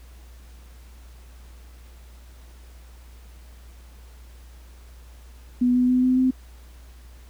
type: tone with pitch steps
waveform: sine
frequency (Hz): 246.9 / 249.6 / 252.4 / 255.2 / 258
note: B3 / B3 / B3 / C4 / C4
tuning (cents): 0 / +19 / +38 / -43 / -24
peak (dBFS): -16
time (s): 5.61-6.31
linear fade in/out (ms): 10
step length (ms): 140
effects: added 60 Hz sine -43 dBFS peak until 7.29 s + pink hiss -55 dBFS RMS until 7.29 s